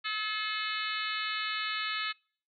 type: harmonic tone with a mistuned harmonic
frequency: 430 Hz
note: A4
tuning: 40 cents flat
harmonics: 3 / 4 / 5 / 6 / 7 / 8 / 9 / 10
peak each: -37 / -38 / -39 / -40 / -40 / -41 / -42 / -42 dBFS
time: 0.04-2.13 s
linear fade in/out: 20 ms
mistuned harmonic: 8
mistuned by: +51 cents
effects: noise-tail reverb RT60 0.5 s tail -26 dB re dry